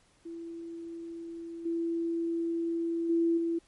sine tone with level steps, 334.5 Hz, E4, 25 cents sharp, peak -38 / -28 / -23 / -27 dBFS, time 0.25-3.59 s, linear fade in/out 10 ms, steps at 1.65 / 3.09 / 3.37 s, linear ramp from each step 10 ms, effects pink hiss -65 dBFS RMS until 3.67 s + MP3 48 kbps

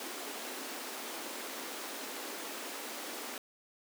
pink high-pass noise, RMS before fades -42 dBFS, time 0-3.38 s, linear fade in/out 2 ms, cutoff 240 Hz, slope 48 dB/octave, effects none

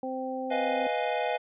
harmonic tone, 260.2 Hz, C4, 9 cents flat, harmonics 1 / 2 / 3, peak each -35 / -34 / -36 dBFS, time 0.03-0.87 s, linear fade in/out 2 ms
square chord, F half-diminished seventh, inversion second, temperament equal, 493.9 / 622.3 / 698.5 / 830.6 Hz, Cb5 / Eb5 / F5 / Ab5, 0 / 0 / 0 / 0 cents, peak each -33 dBFS, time 0.5-1.38 s, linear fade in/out 20 ms
effects resampled to 8000 Hz

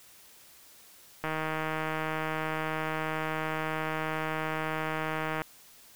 click train, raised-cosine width 0.5 ms, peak -17 dBFS, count 657, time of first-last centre 1.24-5.418 s, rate 157 Hz, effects white hiss -55 dBFS RMS until 5.95 s

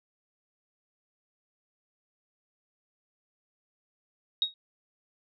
sine tone with exponential decay, 3769 Hz, A#7, 18 cents sharp, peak -19 dBFS, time 4.42-4.54 s, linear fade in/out 1 ms, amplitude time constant 26 ms, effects none

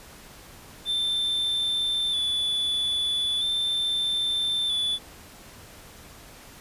triangle tone with vibrato, 3508 Hz, A7, 6 cents flat, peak -22 dBFS, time 0.85-4.99 s, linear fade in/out 50 ms, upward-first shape square, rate 0.39 Hz, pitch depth 24 cents each way, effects pink hiss -47 dBFS RMS until 6.6 s + resampled to 32000 Hz

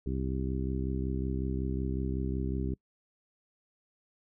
harmonic tone, 65.41 Hz, C2, in tune, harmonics 1 / 2 / 3 / 4 / 5 / 6, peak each -33 / -36 / -38 / -39 / -40 / -41 dBFS, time 0.06-2.74 s, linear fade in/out 5 ms, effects noise-tail reverb RT60 0.1 s tail -25 dB re dry

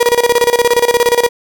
35% pulse tone with tremolo, 479.1 Hz, A#4, 47 cents sharp, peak -5 dBFS, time 0-1.29 s, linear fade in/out 10 ms, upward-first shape square, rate 17 Hz, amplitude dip 80%, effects none

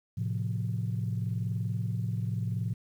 sine chord, F major, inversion first, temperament equal, 110 / 130.81 / 174.61 Hz, A2 / C3 / F3, 0 / 0 / 0 cents, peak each -30 / -34 / -35 dBFS, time 0.17-2.74 s, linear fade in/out 10 ms, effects tanh soft clip ceiling -21 dBFS + 10-bit

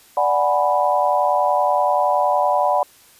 sine chord, G# half-diminished seventh, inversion second, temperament equal, 587.3 / 740 / 830.6 / 987.8 Hz, D5 / F#5 / G#5 / B5, 0 / 0 / 0 / 0 cents, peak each -20 / -19 / -23 / -20 dBFS, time 0.17-2.83 s, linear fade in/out 2 ms, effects white hiss -50 dBFS RMS until 3.19 s + resampled to 32000 Hz

